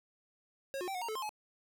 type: tone with pitch steps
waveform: square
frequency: 544 / 360.2 / 777 / 728 / 928 / 435.2 / 1052 / 850 Hz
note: C#5 / F#4 / G5 / F#5 / A#5 / A4 / C6 / G#5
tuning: -33 / -46 / -16 / -28 / -8 / -19 / +9 / +40 cents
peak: -37 dBFS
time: 0.74-1.292 s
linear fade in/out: 0 ms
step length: 69 ms
effects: none